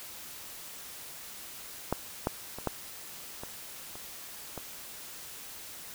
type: clicks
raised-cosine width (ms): 1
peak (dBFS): -13 / -13 / -25 / -14 / -25 / -30 / -23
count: 7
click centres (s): 1.926 / 2.271 / 2.586 / 2.673 / 3.435 / 3.955 / 4.577
effects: white hiss -45 dBFS RMS until 5.94 s